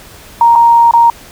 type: tone with dropouts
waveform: sine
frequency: 934 Hz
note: A#5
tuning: 3 cents sharp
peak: -3 dBFS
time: 0.41-1.1 s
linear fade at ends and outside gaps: 2 ms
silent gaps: 0.554-0.558 / 0.911-0.936 s
effects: pink hiss -36 dBFS RMS until 1.31 s